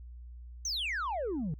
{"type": "exponential sweep", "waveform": "sine", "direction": "down", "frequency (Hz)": [6390, 140], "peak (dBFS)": -29, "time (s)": [0.65, 1.54], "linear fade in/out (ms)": 2, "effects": ["tanh soft clip ceiling -30 dBFS", "added 60 Hz sine -44 dBFS peak until 1.59 s"]}